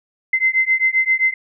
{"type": "beating tone pair", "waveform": "sine", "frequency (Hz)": [2063, 2070.6], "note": ["C7", "C7"], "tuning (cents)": [-25, -19], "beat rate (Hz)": 7.6, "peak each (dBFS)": -17, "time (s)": [0.33, 1.34], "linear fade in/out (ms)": 5, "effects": []}